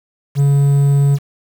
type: tone with quantisation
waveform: triangle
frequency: 141 Hz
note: C#3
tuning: 30 cents sharp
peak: -7 dBFS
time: 0.35-1.19 s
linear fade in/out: 50 ms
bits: 6
effects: none